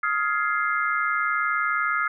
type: chord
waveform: sine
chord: F minor seventh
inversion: third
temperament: just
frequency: 1257.2 / 1396.9 / 1676.3 / 2095 Hz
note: Eb6 / F6 / Ab6 / C7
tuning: +18 / 0 / +16 / +2 cents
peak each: -25 / -26 / -30 / -29 dBFS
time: 0.03-2.08 s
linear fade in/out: 5 ms
effects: none